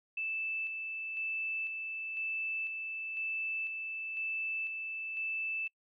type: tone with tremolo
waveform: sine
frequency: 2637 Hz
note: E7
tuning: in tune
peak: -33 dBFS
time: 0.17-5.68 s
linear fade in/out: 5 ms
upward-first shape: square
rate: 1 Hz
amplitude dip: 35%
effects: noise-tail reverb RT60 0.1 s tail -26 dB re dry